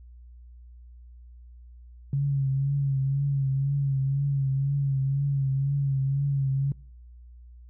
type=tone with vibrato; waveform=sine; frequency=137.9 Hz; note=C#3; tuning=9 cents flat; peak=-22 dBFS; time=2.13-6.72 s; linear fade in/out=2 ms; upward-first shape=triangle; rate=2 Hz; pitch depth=52 cents each way; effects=noise-tail reverb RT60 0.7 s tail -25 dB re dry + added 60 Hz sine -45 dBFS peak until 7.69 s